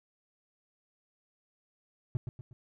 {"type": "tone with echo", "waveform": "triangle", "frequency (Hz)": 124.4, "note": "B2", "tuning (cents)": 13, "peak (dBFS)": -25, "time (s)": [2.15, 2.17], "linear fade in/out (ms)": 0, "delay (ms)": 120, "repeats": 3, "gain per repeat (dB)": -7, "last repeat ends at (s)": 2.53, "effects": []}